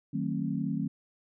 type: chord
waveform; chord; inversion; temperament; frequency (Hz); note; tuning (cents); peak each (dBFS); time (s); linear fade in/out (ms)
sine; D# diminished seventh; none; just; 155.56 / 186.68 / 224 / 268.8; D#3 / F#3 / A3 / C4; 0 / +16 / +31 / +47; -34; 0.13-0.88; 10
effects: none